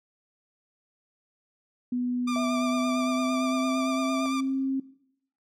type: tone with pitch glide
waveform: sine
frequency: 246.8 to 267.6 Hz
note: B3 to C4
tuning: -1 to +39 cents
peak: -25 dBFS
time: 1.92-4.8 s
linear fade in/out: 5 ms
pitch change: +140 cents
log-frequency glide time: 2.26-4.51 s
type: tone with vibrato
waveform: sawtooth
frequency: 1185 Hz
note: D6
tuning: 15 cents sharp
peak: -27 dBFS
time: 2.27-4.41 s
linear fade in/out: 10 ms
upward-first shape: triangle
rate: 8.8 Hz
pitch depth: 42 cents each way
type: tone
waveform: sine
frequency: 656 Hz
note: E5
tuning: 9 cents flat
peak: -30 dBFS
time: 2.36-4.26 s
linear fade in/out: 0 ms
effects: noise-tail reverb RT60 0.7 s tail -18 dB re dry + low-pass 8000 Hz 12 dB/octave